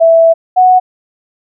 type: tone pair in turn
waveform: sine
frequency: 659.3 / 737.7 Hz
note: E5 / F#5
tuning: 0 / -5 cents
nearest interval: major second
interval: 195 cents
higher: second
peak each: -3 dBFS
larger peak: neither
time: 0-0.34 / 0.56-0.8 s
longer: first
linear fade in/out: 20 ms
effects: none